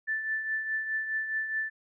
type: tone with tremolo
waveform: sine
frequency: 1760 Hz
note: A6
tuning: in tune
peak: -26 dBFS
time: 0.07-1.7 s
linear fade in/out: 20 ms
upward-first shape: triangle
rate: 4.8 Hz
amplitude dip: 60%
effects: none